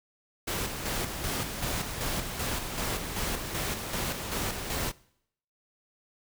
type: noise with tremolo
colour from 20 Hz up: pink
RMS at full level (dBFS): -31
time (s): 0.47-4.92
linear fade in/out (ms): 10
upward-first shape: square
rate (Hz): 2.6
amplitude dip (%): 45
effects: noise-tail reverb RT60 0.7 s tail -22 dB re dry